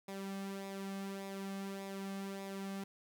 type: tone with flanger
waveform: sawtooth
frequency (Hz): 195.5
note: G3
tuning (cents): -4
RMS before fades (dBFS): -43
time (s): 0.08-2.84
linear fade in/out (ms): 5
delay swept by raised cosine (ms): 0.66 to 2.16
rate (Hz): 1.7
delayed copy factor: -0.55
effects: 13-bit